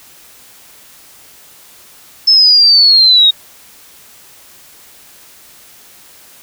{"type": "linear sweep", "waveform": "sine", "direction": "down", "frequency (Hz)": [5274, 3729], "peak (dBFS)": -4, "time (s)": [2.27, 3.31], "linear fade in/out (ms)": 10, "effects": ["white hiss -41 dBFS RMS until 6.42 s"]}